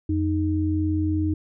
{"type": "tone pair together", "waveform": "sine", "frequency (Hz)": [88.29, 310.3], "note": ["F2", "D#4"], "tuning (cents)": [19, -5], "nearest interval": "octave + minor seventh", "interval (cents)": 2176, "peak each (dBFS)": -23, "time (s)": [0.09, 1.34], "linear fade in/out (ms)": 5, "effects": []}